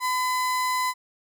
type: tone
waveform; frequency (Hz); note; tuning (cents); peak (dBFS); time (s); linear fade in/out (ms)
35% pulse; 1010; B5; +39; -21; 0-0.94; 50
effects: none